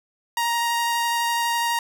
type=tone with vibrato; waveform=sawtooth; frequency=938 Hz; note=A#5; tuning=11 cents sharp; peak=-17 dBFS; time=0.37-1.79 s; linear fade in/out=2 ms; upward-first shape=sine; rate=12 Hz; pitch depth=9 cents each way; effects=none